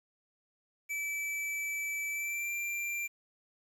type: tone with pitch glide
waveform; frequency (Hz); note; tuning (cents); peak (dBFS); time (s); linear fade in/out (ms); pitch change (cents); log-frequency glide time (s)
square; 2310 to 2367; D7 to D7; -29 to +13; -34; 0.89-3.08; 20; +42; 2.09-2.53
effects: 10-bit